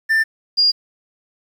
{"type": "tone pair in turn", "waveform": ["triangle", "sine"], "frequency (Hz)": [1784, 4829], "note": ["A6", "D8"], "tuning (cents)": [23, 47], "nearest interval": "octave + perfect fourth", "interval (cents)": 1724, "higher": "second", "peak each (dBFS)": -11, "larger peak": "neither", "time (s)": [[0.09, 0.24], [0.57, 0.72]], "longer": "neither", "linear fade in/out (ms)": 20, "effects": ["8-bit"]}